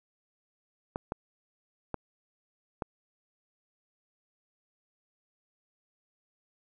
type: clicks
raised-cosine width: 1 ms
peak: -18 dBFS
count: 4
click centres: 0.959 / 1.121 / 1.943 / 2.822 s
effects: none